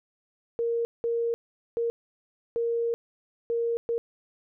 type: tone bursts at uneven times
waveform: sine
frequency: 466.2 Hz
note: A#4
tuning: in tune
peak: -24 dBFS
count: 6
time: 0.59-0.85 / 1.04-1.34 / 1.77-1.9 / 2.56-2.94 / 3.5-3.77 / 3.89-3.98 s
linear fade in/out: 0 ms
effects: none